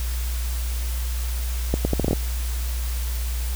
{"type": "accelerating click train", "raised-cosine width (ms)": 2, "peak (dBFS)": -7, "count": 8, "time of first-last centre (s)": [1.74, 2.131], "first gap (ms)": 110, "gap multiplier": 0.76, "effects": ["added 60 Hz sine -23 dBFS peak until 3.55 s", "white hiss -36 dBFS RMS until 3.55 s"]}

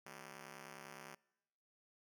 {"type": "ring-modulated tone", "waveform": "5% pulse", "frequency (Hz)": 194.4, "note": "G3", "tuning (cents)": -14, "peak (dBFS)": -37, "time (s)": [0.06, 1.15], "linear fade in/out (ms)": 2, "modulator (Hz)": 34.9, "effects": ["noise-tail reverb RT60 1.0 s tail -25 dB re dry"]}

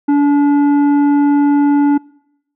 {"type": "tone with tanh clipping", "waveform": "triangle", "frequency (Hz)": 287.5, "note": "D4", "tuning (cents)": -37, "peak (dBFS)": -10, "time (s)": [0.08, 1.98], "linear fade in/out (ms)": 10, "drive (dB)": 13, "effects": ["noise-tail reverb RT60 0.8 s tail -25 dB re dry"]}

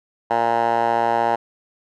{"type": "tone with band-pass filter", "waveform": "10% pulse", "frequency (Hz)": 116.54, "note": "A#2", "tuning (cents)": 0, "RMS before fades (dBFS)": -19, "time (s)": [0.3, 1.36], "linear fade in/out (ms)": 10, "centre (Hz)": 890, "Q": 3.9, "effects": []}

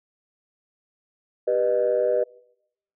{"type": "chord", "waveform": "sine", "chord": "G augmented", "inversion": "none", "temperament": "just", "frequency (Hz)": [392, 490, 612.5], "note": ["G4", "B4", "D#5"], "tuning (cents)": [0, -14, -27], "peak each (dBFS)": [-26, -21, -22], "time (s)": [1.47, 2.24], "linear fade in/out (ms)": 10, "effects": ["noise-tail reverb RT60 0.8 s tail -24 dB re dry", "tanh soft clip ceiling -12 dBFS"]}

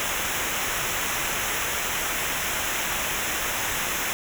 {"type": "noise with comb filter", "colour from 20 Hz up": "pink", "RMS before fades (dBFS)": -27, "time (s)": [0, 4.13], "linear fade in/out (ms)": 0, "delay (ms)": 0.22, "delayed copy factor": -0.75, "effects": []}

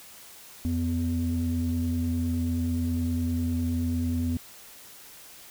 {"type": "tone pair together", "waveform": "sine", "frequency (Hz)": [86.08, 248.6], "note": ["F2", "B3"], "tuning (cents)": [-25, 12], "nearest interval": "octave + tritone", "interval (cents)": 1837, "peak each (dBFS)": -26, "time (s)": [0.65, 4.37], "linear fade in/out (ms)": 0, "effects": ["tanh soft clip ceiling -19 dBFS", "white hiss -48 dBFS RMS until 5.5 s"]}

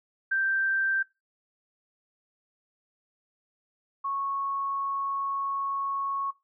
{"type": "tone pair in turn", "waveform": "sine", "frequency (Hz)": [1568, 1103], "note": ["G6", "C#6"], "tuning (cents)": [0, -9], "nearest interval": "tritone", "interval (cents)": 609, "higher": "first", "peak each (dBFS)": [-23, -28], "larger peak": "first", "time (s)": [[0.31, 1.03], [4.04, 6.31]], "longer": "second", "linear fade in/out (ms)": 10, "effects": ["noise-tail reverb RT60 0.2 s tail -17 dB re dry"]}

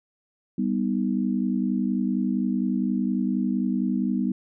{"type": "chord", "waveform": "sine", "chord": "G augmented", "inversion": "none", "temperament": "equal", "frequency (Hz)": [196, 246.9, 311.1], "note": ["G3", "B3", "D#4"], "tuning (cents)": [0, 0, 0], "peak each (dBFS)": [-25, -25, -30], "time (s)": [0.58, 4.32], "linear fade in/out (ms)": 5, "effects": []}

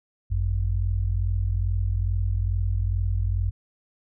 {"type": "tone pair together", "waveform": "sine", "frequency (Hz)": [51.04, 93.4], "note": ["G#1", "F#2"], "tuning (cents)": [-29, 17], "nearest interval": "minor seventh", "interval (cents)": 1046, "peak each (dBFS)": -24, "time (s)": [0.3, 3.51], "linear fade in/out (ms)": 20, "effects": []}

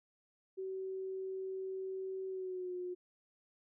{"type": "tone with pitch glide", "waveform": "sine", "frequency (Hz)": [380, 360.3], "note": ["F#4", "F#4"], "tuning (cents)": [46, -46], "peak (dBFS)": -38, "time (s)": [0.57, 2.95], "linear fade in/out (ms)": 20, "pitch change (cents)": -92, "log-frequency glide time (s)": [2.28, 2.74], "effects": []}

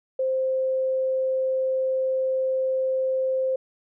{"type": "tone", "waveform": "sine", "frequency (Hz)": 523.3, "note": "C5", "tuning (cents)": 0, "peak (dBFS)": -21, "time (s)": [0.19, 3.56], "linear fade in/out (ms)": 5, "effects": []}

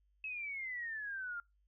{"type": "exponential sweep", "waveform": "sine", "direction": "down", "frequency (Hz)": [2600, 1384], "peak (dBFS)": -39, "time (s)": [0.24, 1.4], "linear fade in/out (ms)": 2, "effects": ["noise-tail reverb RT60 0.2 s tail -24 dB re dry", "added 50 Hz sine -70 dBFS peak until 1.67 s"]}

